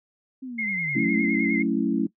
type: linear two-way sweep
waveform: sine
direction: down then up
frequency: 267.7 to 130.81 to 267.7 Hz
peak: -32 dBFS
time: 0.42-1.29 s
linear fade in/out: 10 ms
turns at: 0.98 s
type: tone with vibrato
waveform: sine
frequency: 2107 Hz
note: C7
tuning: 12 cents sharp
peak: -25 dBFS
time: 0.58-1.63 s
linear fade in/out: 10 ms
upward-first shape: sine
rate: 9.8 Hz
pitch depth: 48 cents each way
type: chord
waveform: sine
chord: F# minor seventh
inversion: none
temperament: equal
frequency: 185 / 220 / 277.2 / 329.6 Hz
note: F#3 / A3 / C#4 / E4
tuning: 0 / 0 / 0 / 0 cents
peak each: -29 / -25 / -25 / -27 dBFS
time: 0.95-2.07 s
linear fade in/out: 10 ms
effects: noise-tail reverb RT60 0.1 s tail -20 dB re dry